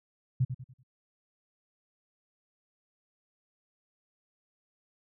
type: tone with echo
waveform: sine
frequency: 127.9 Hz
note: C3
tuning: 39 cents flat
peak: -22 dBFS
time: 0.4-0.45 s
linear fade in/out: 10 ms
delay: 96 ms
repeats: 4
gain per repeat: -9 dB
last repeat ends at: 0.834 s
effects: none